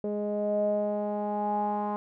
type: tone with low-pass filter sweep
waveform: sawtooth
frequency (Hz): 207.7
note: G#3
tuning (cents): 0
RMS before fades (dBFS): -29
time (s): 0.04-1.96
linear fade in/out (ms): 0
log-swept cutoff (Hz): 520 to 940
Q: 9
effects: none